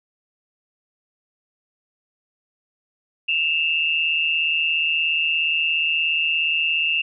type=tone pair together; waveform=sine; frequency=2637 / 2794 Hz; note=E7 / F7; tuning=0 / 0 cents; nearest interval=minor second; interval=100 cents; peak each=-21 dBFS; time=3.28-7.02 s; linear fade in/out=10 ms; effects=none